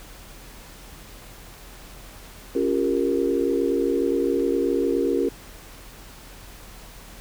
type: click train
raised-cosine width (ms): 0.2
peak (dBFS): -30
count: 5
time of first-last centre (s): 1.54-4.397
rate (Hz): 1.4
type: chord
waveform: sine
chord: G half-diminished seventh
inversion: second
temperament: equal with one note detuned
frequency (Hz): 277.2 / 349.2 / 398.8 / 466.2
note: Db4 / F4 / G4 / Bb4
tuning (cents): 0 / 0 / +30 / 0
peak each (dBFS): -25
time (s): 2.55-5.29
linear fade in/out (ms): 5
effects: added 42 Hz sine -45 dBFS peak until 7.2 s + pink hiss -45 dBFS RMS until 7.2 s